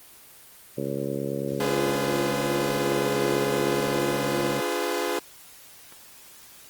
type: harmonic tone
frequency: 69.3 Hz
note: C#2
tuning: in tune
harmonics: 2 / 3 / 4 / 5 / 6 / 7 / 8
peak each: -34 / -34 / -34 / -34 / -34 / -34 / -34 dBFS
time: 0.77-4.61 s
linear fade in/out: 10 ms
type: chord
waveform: sawtooth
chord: D diminished seventh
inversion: none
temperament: equal with one note detuned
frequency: 293.7 / 349.2 / 415.3 / 504.6 Hz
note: D4 / F4 / Ab4 / Cb5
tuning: 0 / 0 / 0 / +37 cents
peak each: -31 / -26 / -26 / -26 dBFS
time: 1.6-5.19 s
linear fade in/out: 2 ms
type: click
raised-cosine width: 0.5 ms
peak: -32 dBFS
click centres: 5.924 s
effects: white hiss -49 dBFS RMS until 6.69 s + Opus 24 kbps